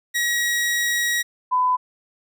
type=tone pair in turn; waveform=sawtooth / sine; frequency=1906 / 1003.9 Hz; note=A#6 / B5; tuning=+38 / +28 cents; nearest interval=major seventh; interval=1110 cents; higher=first; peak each=-16 dBFS; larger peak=neither; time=0.14-1.23 / 1.51-1.77 s; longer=first; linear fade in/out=20 ms; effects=none